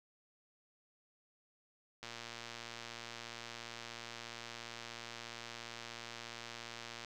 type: click train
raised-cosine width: 0.2 ms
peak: -28 dBFS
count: 588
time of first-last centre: 2.03-7.047 s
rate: 117 Hz
effects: none